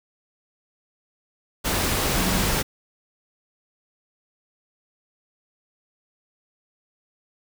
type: tone in noise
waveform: sine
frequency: 186.1 Hz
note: F#3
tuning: 10 cents sharp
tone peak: -26 dBFS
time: 2.16-2.46 s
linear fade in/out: 20 ms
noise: pink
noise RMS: -23 dBFS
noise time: 1.64-2.63 s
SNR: -6 dB
effects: none

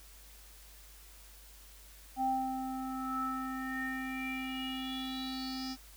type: tone with low-pass filter sweep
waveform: square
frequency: 261.6 Hz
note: C4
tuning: in tune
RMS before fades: -37 dBFS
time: 2.16-5.77 s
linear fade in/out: 50 ms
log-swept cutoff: 740 to 5300 Hz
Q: 9
effects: added 50 Hz sine -55 dBFS peak until 5.96 s + white hiss -57 dBFS RMS until 5.96 s

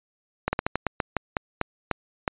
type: slowing click train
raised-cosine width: 0.5 ms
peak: -8 dBFS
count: 12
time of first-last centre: 0.48-2.278 s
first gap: 50 ms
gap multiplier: 1.22
effects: resampled to 8000 Hz

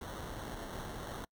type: noise with sample-and-hold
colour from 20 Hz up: pink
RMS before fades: -43 dBFS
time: 0.01-1.25 s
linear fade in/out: 5 ms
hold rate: 2450 Hz
effects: noise-tail reverb RT60 0.1 s tail -26 dB re dry

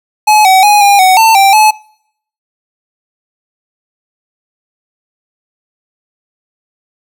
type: tone with pitch steps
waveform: square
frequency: 851 / 757 / 830 / 807 / 748 / 894 / 784 / 859 Hz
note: G#5 / F#5 / G#5 / G#5 / F#5 / A5 / G5 / A5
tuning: +42 / +39 / -1 / -50 / +19 / +27 / 0 / -42 cents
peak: -4 dBFS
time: 0.27-1.71 s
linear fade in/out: 10 ms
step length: 180 ms
effects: noise-tail reverb RT60 0.7 s tail -26 dB re dry

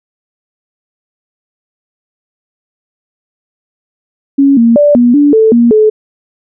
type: tone with pitch steps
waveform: sine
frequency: 277.3 / 231.9 / 585 / 241.6 / 289.9 / 441.3 / 236.2 / 430.8 Hz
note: C#4 / A#3 / D5 / B3 / D4 / A4 / A#3 / A4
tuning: +1 / -9 / -7 / -38 / -22 / +5 / +23 / -37 cents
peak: -3 dBFS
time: 4.38-5.9 s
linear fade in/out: 10 ms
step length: 190 ms
effects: none

